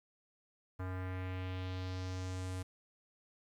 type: tone with low-pass filter sweep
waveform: square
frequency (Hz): 92.5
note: F#2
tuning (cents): 0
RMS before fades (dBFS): -40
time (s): 0.79-2.63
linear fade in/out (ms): 10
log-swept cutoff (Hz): 1400 to 10000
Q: 1.9
effects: 11-bit